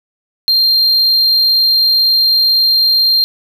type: tone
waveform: triangle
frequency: 4186 Hz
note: C8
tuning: in tune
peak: -7 dBFS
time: 0.48-3.24 s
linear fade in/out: 0 ms
effects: none